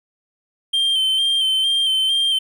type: tone with vibrato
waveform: triangle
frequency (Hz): 3136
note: G7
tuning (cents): 0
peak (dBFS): -14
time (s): 0.73-2.39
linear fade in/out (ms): 10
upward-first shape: square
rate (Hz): 2.2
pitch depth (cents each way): 27
effects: none